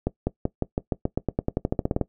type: accelerating click train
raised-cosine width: 2 ms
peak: -9 dBFS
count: 19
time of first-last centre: 0.07-2.013 s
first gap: 200 ms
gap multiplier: 0.92
effects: noise-tail reverb RT60 0.1 s tail -19 dB re dry

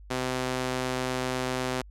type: tone with high-pass filter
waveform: sawtooth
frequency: 128 Hz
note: C3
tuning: 38 cents flat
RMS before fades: -30 dBFS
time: 0.1-1.82 s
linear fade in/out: 10 ms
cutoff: 270 Hz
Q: 0.63
effects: added 50 Hz sine -45 dBFS peak until 1.9 s + low-pass 10000 Hz 12 dB/octave

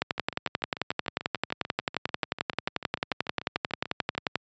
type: two click trains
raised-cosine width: 0.3 ms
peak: -9 / -21 dBFS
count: 50 / 28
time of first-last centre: 0.02-4.356 / 0.18-4.151 s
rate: 11.3 / 6.8 Hz
effects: high-pass 100 Hz 12 dB/octave + resampled to 16000 Hz

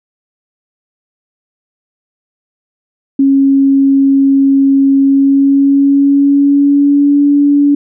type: tone with pitch glide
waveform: sine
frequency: 273.7 to 286.6 Hz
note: C#4 to D4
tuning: -22 to -42 cents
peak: -5 dBFS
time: 3.19-7.75 s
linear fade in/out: 5 ms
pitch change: +80 cents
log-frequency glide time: 4.99-7.24 s
effects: none

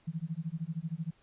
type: tone with tremolo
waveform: sine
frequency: 162.9 Hz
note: E3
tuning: 20 cents flat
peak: -30 dBFS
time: 0.07-1.11 s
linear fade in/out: 10 ms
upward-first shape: sine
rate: 13 Hz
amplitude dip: 100%
effects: pink hiss -67 dBFS RMS until 1.22 s + resampled to 8000 Hz

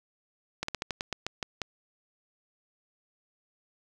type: slowing click train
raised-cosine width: 0.2 ms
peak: -14 dBFS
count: 10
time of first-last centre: 0.63-1.617 s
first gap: 54 ms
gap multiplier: 1.17
effects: none

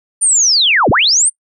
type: linear two-way sweep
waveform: sine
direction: down then up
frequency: 9280 to 62 to 9280 Hz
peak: -8 dBFS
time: 0.21-1.3 s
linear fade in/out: 20 ms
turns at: 0.9 s
effects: noise-tail reverb RT60 0.1 s tail -26 dB re dry

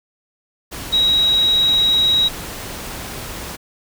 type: tone in noise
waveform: sine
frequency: 3830 Hz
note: A#7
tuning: 46 cents sharp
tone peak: -12 dBFS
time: 0.92-2.29 s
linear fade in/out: 20 ms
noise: pink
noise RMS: -30 dBFS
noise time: 0.71-3.57 s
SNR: +15 dB
effects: none

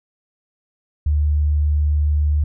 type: tone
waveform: sine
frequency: 74.4 Hz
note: D2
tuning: 23 cents sharp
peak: -14 dBFS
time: 1.06-2.44 s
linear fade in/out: 5 ms
effects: none

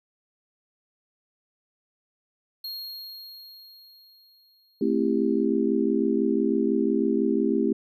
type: tone with exponential decay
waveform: square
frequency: 4266 Hz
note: C8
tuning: 33 cents sharp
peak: -32 dBFS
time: 2.64-5.45 s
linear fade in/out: 5 ms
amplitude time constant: 610 ms
type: chord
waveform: sine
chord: A minor seventh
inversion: none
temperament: just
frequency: 220 / 264 / 330 / 396 Hz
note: A3 / C4 / E4 / G4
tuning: 0 / +16 / +2 / +18 cents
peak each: -26 dBFS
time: 4.81-7.73 s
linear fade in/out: 5 ms
effects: none

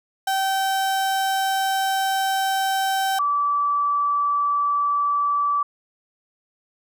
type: tone pair in turn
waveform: 35% pulse / sine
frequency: 773 / 1156.2 Hz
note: G5 / D6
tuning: -24 / -27 cents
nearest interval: perfect fifth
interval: 697 cents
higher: second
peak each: -18 dBFS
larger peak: neither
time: 0.27-3.19 / 3.19-5.63 s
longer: first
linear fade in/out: 5 ms
effects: none

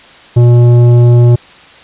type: tone with tanh clipping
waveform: triangle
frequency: 120.4 Hz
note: B2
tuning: 44 cents flat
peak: -4 dBFS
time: 0.36-1.36 s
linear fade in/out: 10 ms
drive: 15 dB
effects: white hiss -37 dBFS RMS until 1.83 s + resampled to 8000 Hz

